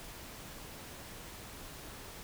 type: silence
effects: pink hiss -48 dBFS RMS until 2.23 s